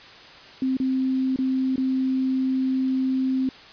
sine tone with dropouts, 261.6 Hz, C4, in tune, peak -20 dBFS, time 0.62-3.49 s, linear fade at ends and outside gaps 2 ms, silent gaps 0.769-0.8 / 1.361-1.388 / 1.759-1.779 s, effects white hiss -45 dBFS RMS until 3.72 s + resampled to 11025 Hz

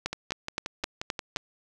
two click trains, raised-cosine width 0.2 ms, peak -11 / -15 dBFS, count 6 / 8, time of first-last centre 0.06-1.362 / 0.13-1.369 s, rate 3.84 / 5.65 Hz, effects none

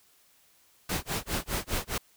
pink noise with tremolo, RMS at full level -29 dBFS, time 0.89-1.98 s, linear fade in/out 5 ms, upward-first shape sine, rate 4.9 Hz, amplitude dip 100%, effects white hiss -63 dBFS RMS until 2.16 s

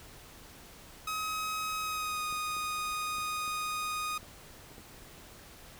sawtooth tone with pitch glide, 1269 to 1239.3 Hz, D#6 to D#6, +34 to -7 cents, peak -29 dBFS, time 1.07-4.18 s, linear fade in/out 5 ms, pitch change -41 cents, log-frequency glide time 1.82-2.25 s
clicks, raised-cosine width 2 ms, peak -37 dBFS, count 7, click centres 2.326 / 2.567 / 3.184 / 3.478 / 4.23 / 4.716 / 4.781 s
effects pink hiss -52 dBFS RMS until 5.79 s

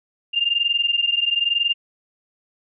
sine tone pair together, 2794 / 2815 Hz, F7 / F7, 0 / +13 cents, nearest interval unison, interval 13 cents, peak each -20 / -21 dBFS, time 0.33-1.74 s, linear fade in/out 20 ms, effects none

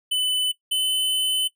square tone pair in turn, 3007 / 3030 Hz, F#7 / F#7, +27 / +40 cents, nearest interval unison, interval 13 cents, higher second, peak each -20 dBFS, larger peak neither, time 0.11-0.52 / 0.71-1.48 s, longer second, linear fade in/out 10 ms, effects noise-tail reverb RT60 0.1 s tail -17 dB re dry

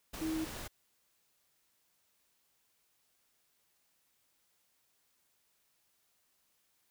sine tone in noise, 318.2 Hz, D#4, 39 cents sharp, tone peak -33 dBFS, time 0.21-0.45 s, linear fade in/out 10 ms, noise pink, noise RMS -44 dBFS, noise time 0.13-0.68 s, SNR +8 dB, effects white hiss -75 dBFS RMS until 6.9 s

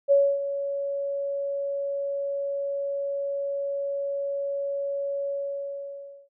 sine tone with ADSR envelope, 560 Hz, C#5, 18 cents sharp, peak -14 dBFS, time 0.08-6.29 s, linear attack 35 ms, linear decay 270 ms, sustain -12 dB, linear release 1000 ms, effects none

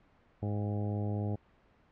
harmonic tone with a mistuned harmonic, 103.83 Hz, G#2, in tune, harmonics 1 / 2 / 3 / 4 / 5 / 6 / 7 / 8, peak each -32 / -38 / -42 / -44 / -46 / -48 / -49 / -50 dBFS, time 0.42-1.36 s, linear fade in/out 10 ms, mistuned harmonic 8, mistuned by -41 cents, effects pink hiss -65 dBFS RMS until 1.91 s + low-pass 2000 Hz 12 dB/octave

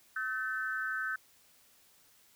sine tone with amplitude modulation, 1527 Hz, G6, 46 cents flat, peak -28 dBFS, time 0.16-1.16 s, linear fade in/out 5 ms, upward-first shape sine, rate 232 Hz, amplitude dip 95%, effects white hiss -64 dBFS RMS until 2.35 s

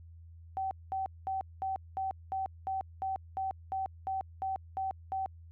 sine tone bursts, 768 Hz, G5, 36 cents flat, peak -31 dBFS, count 14, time 0.57-5.26 s, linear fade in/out 0 ms, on 140 ms, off 210 ms, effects added 83 Hz sine -49 dBFS peak until 5.51 s

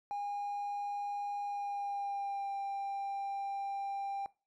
triangle tone with pitch glide, 814 to 793.1 Hz, G#5 to G5, -35 to +20 cents, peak -32 dBFS, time 0.11-4.26 s, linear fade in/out 0 ms, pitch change -45 cents, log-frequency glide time 1.43-2.54 s, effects noise-tail reverb RT60 0.3 s tail -22 dB re dry + tanh soft clip ceiling -30 dBFS

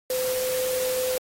sine tone in noise, 510 Hz, C5, 44 cents flat, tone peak -24 dBFS, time 0.1-1.18 s, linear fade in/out 2 ms, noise white, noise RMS -32 dBFS, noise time 0.1-1.18 s, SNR +5 dB, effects AAC 48 kbps

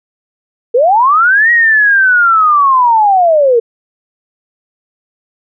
sine linear two-way sweep, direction up then down, 447 to 1910 to 447 Hz, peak -5 dBFS, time 0.74-3.6 s, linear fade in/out 10 ms, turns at 1.51 s, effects none

